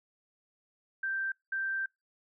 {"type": "tone bursts at uneven times", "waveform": "sine", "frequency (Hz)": 1568, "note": "G6", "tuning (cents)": 0, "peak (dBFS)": -30, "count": 2, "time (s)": [[1.03, 1.32], [1.52, 1.86]], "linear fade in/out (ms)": 5, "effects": ["noise-tail reverb RT60 0.2 s tail -25 dB re dry"]}